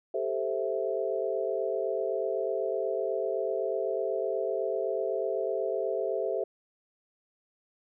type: chord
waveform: sine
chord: A minor seventh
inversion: third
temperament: equal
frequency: 392 / 440 / 523.3 / 659.3 Hz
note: G4 / A4 / C5 / E5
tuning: 0 / 0 / 0 / 0 cents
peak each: -33 dBFS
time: 0.14-6.44 s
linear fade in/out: 5 ms
effects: none